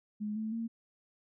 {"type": "tone with pitch steps", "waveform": "sine", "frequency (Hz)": [210.5, 218.6, 228.4], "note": ["G#3", "A3", "A#3"], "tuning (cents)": [24, -11, -35], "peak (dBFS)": -33, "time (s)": [0.2, 0.68], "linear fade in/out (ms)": 20, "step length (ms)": 160, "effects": []}